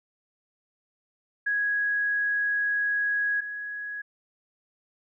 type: tone pair in turn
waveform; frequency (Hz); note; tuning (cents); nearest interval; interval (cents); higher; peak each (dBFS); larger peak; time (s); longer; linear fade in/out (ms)
sine; 1661.2 / 1669.8; G#6 / G#6; 0 / +9; unison; 9; second; -23 / -32; first; 1.46-3.41 / 3.41-4.02; first; 10
effects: none